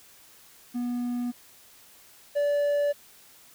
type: tone pair in turn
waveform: triangle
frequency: 243.3 / 578.7 Hz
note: B3 / D5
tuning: -26 / -26 cents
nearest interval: octave + minor third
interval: 1500 cents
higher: second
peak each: -25 / -20 dBFS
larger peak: second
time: 0.74-1.32 / 2.35-2.93 s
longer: neither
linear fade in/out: 20 ms
effects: white hiss -54 dBFS RMS until 3.54 s